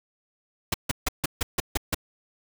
pink noise bursts, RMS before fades -24 dBFS, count 8, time 0.72-1.946 s, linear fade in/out 5 ms, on 22 ms, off 150 ms, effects none

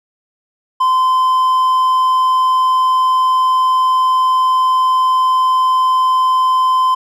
triangle tone, 1030 Hz, C6, 28 cents flat, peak -8 dBFS, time 0.8-6.95 s, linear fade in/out 10 ms, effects none

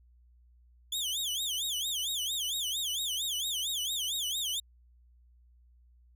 sawtooth tone with vibrato, 3340 Hz, G#7, 9 cents sharp, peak -28 dBFS, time 0.92-4.6 s, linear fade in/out 5 ms, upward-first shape sine, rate 4.4 Hz, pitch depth 220 cents each way, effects added 60 Hz sine -58 dBFS peak until 6.15 s

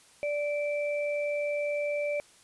sine tone pair together, 585.5 / 2334 Hz, D5 / D7, -5 / -11 cents, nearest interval 2 octaves, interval 2394 cents, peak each -28 / -36 dBFS, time 0.23-2.2 s, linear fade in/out 0 ms, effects white hiss -58 dBFS RMS until 2.43 s + resampled to 24000 Hz

